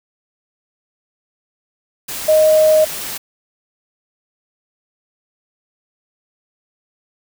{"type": "tone in noise", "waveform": "sine", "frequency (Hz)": 622.3, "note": "D#5", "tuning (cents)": 0, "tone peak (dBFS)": -8, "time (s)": [2.28, 2.85], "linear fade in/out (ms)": 10, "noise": "white", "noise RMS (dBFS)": -26, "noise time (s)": [2.08, 3.18], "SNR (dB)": 15, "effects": []}